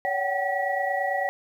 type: tone cluster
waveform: sine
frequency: 566 / 749 / 778 / 1932 Hz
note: C#5 / F#5 / G5 / B6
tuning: +36 / +21 / -13 / -39 cents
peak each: -29 dBFS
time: 0.05-1.29 s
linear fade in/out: 0 ms
effects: 9-bit